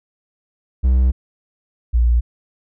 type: tone pair in turn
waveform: triangle / sine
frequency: 63.6 / 58.99 Hz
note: C2 / A#1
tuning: -48 / +21 cents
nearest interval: minor second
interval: 131 cents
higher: first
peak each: -9 / -11 dBFS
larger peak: first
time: 0.83-1.12 / 1.93-2.21 s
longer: first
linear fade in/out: 20 ms
effects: none